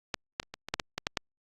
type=clicks; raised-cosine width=0.2 ms; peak=-12 / -11 / -30 / -22 / -21 / -9 / -12 / -14 / -10 / -10 dBFS; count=10; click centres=0.142 / 0.399 / 0.43 / 0.54 / 0.686 / 0.74 / 0.798 / 0.98 / 1.069 / 1.172 s; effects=Opus 48 kbps